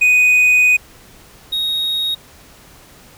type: tone pair in turn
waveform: triangle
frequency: 2489 / 3758 Hz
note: D#7 / A#7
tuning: 0 / +13 cents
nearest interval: perfect fifth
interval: 713 cents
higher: second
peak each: -7 / -15 dBFS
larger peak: first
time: 0.01-0.77 / 1.52-2.15 s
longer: first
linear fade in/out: 10 ms
effects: pink hiss -44 dBFS RMS until 3.17 s